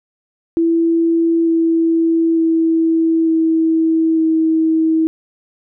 sine tone with pitch steps, 332.1 / 329.2 / 326.4 / 323.6 / 320.8 Hz, E4 / E4 / E4 / E4 / E4, +13 / -2 / -17 / -32 / -47 cents, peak -11 dBFS, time 0.57-5.07 s, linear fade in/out 0 ms, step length 900 ms, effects none

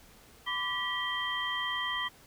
sine tone cluster, 1006 / 1165 / 1945 / 3160 Hz, B5 / D6 / B6 / G7, +32 / -14 / -27 / +13 cents, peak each -38 / -38 / -34 / -35 dBFS, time 0.46-2.09 s, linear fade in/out 20 ms, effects pink hiss -57 dBFS RMS until 2.26 s

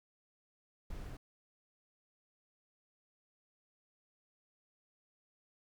brown noise, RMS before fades -44 dBFS, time 0.9-1.17 s, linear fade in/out 5 ms, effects none

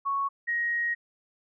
sine tone pair in turn, 1108.7 / 1883.4 Hz, C#6 / A#6, 0 / +17 cents, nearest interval major sixth, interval 917 cents, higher second, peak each -25 dBFS, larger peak neither, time 0.05-0.29 / 0.47-0.95 s, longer second, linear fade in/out 20 ms, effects none

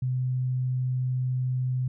sine tone, 127.6 Hz, C3, 43 cents flat, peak -24 dBFS, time 0.02-1.88 s, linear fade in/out 5 ms, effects none

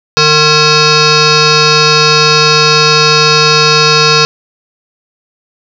sine tone with frequency modulation, 1975.5 Hz, B6, in tune, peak -4 dBFS, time 0.17-4.25 s, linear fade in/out 0 ms, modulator 608 Hz, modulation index 5.4, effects none

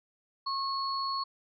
sine tone pair together, 1089 / 4367 Hz, C#6 / C#8, -31 / -27 cents, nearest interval 2 octaves, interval 2404 cents, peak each -31 / -35 dBFS, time 0.46-1.24 s, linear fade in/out 10 ms, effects none

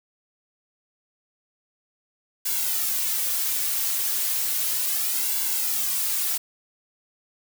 blue noise with flanger, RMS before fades -25 dBFS, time 2.45-6.38 s, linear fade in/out 10 ms, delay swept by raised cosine 1.6 to 4 ms, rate 0.34 Hz, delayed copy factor -0.9, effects none

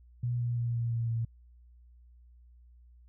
sine tone with pitch steps, 121.3 / 119.98 / 118.67 / 117.37 / 116.09 / 114.82 Hz, B2 / B2 / A#2 / A#2 / A#2 / A#2, -31 / -50 / +31 / +12 / -7 / -26 cents, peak -28 dBFS, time 0.23-1.25 s, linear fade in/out 5 ms, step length 170 ms, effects added 60 Hz sine -54 dBFS peak until 3.08 s

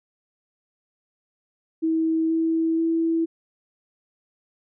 sine tone with pitch steps, 322.6 / 325.6 / 328.6 Hz, E4 / E4 / E4, -37 / -21 / -5 cents, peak -19 dBFS, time 1.82-3.26 s, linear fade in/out 20 ms, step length 480 ms, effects none

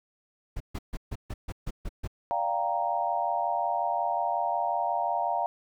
brown noise bursts, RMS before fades -32 dBFS, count 9, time 0.56-2.076 s, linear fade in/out 10 ms, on 44 ms, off 140 ms
sine chord, G minor seventh, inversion second, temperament equal, 587.3 / 698.5 / 784 / 932.3 Hz, D5 / F5 / G5 / Bb5, 0 / 0 / 0 / 0 cents, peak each -35 / -29 / -32 / -30 dBFS, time 2.31-5.46 s, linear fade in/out 0 ms
effects none

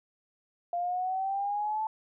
sine exponential sweep, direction up, 692 to 880 Hz, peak -28 dBFS, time 0.73-1.87 s, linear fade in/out 2 ms, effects none

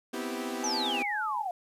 sawtooth chord, C major seventh, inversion third, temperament equal with one note detuned, 246.9 / 261.6 / 325.8 / 392 Hz, B3 / C4 / E4 / G4, 0 / 0 / -20 / 0 cents, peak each -33 / -36 / -35 / -34 dBFS, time 0.13-1.03 s, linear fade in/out 10 ms
sine tone with vibrato, 837 Hz, G#5, 13 cents sharp, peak -33 dBFS, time 0.63-1.47 s, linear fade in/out 10 ms, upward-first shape triangle, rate 2 Hz, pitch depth 70 cents each way
sine exponential sweep, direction down, 6272 to 684 Hz, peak -30 dBFS, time 0.64-1.51 s, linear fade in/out 2 ms
effects resampled to 32000 Hz + 10-bit

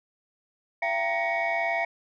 sine tone cluster, 677 / 775 / 930 / 1891 / 2235 Hz, E5 / G5 / A#5 / A#6 / C#7, +46 / -20 / -4 / +24 / +14 cents, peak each -27 / -32 / -34 / -31 / -28 dBFS, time 0.82-1.85 s, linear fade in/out 5 ms, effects tanh soft clip ceiling -18 dBFS

